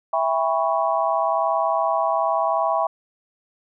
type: chord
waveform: sine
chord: C# half-diminished seventh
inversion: first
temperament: equal with one note detuned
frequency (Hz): 659.3 / 801.9 / 987.8 / 1108.7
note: E5 / G5 / B5 / C#6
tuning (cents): 0 / +39 / 0 / 0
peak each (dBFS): -22 / -24 / -25 / -25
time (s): 0.13-2.87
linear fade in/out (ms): 5
effects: none